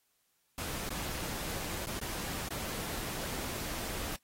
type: noise with dropouts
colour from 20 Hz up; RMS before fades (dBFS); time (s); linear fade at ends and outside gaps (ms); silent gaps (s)
pink; -39; 0.58-4.16; 2; 0.893-0.904 / 1.856-1.869 / 1.992-2.013 / 2.484-2.505
effects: white hiss -75 dBFS RMS until 4.23 s + AAC 48 kbps